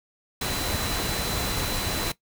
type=tone in noise; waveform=sine; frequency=4021 Hz; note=B7; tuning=30 cents sharp; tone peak=-35 dBFS; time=0.41-2.12 s; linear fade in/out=5 ms; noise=pink; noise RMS=-28 dBFS; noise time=0.41-2.12 s; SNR=-10 dB; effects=noise-tail reverb RT60 0.1 s tail -17 dB re dry